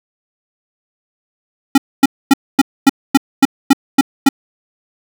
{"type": "tone bursts", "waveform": "square", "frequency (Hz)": 273.3, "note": "C#4", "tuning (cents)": -24, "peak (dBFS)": -4, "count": 10, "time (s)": [1.75, 4.29], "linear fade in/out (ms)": 5, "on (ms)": 29, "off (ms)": 250, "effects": []}